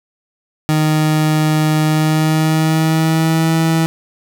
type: tone with pitch glide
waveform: 30% pulse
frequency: 154.7 to 162.39 Hz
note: D#3 to E3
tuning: -10 to -26 cents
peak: -9 dBFS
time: 0.69-3.86 s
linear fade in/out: 0 ms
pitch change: +84 cents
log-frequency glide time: 1.85-3.56 s
effects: none